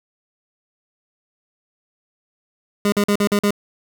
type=tone bursts; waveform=25% pulse; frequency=204.5 Hz; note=G#3; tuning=26 cents flat; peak=-11 dBFS; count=6; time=2.85-3.507 s; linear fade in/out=2 ms; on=72 ms; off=45 ms; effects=none